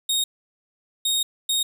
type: tone bursts at uneven times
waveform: sawtooth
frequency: 3726 Hz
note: A#7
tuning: 2 cents flat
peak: -17 dBFS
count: 3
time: 0.09-0.24 / 1.05-1.23 / 1.49-1.63 s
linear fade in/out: 5 ms
effects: none